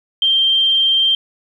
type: tone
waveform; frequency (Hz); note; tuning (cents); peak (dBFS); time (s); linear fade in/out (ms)
sine; 3159; G7; +13; -11; 0.22-1.15; 2
effects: 8-bit